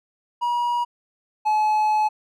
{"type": "tone pair in turn", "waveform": "triangle", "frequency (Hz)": [960, 855.3], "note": ["B5", "A5"], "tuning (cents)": [-49, -49], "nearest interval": "major second", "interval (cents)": 200, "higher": "first", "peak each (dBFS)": [-18, -15], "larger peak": "second", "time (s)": [[0.41, 0.85], [1.45, 2.09]], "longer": "second", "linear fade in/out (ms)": 20, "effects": []}